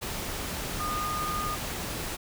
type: tone in noise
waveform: sine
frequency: 1223 Hz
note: D#6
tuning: 30 cents flat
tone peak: -30 dBFS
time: 0.79-1.56 s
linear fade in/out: 20 ms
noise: pink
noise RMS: -34 dBFS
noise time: 0.01-2.17 s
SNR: +1 dB
effects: none